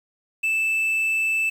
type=tone with quantisation; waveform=triangle; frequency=2637 Hz; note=E7; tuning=in tune; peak=-18 dBFS; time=0.43-1.5 s; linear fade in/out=10 ms; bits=8; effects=none